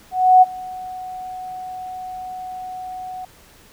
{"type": "tone with ADSR envelope", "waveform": "sine", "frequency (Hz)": 740, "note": "F#5", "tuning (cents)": 0, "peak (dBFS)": -5, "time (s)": [0.11, 3.25], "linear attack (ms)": 310, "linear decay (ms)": 26, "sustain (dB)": -23, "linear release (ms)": 4, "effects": ["pink hiss -49 dBFS RMS until 3.72 s"]}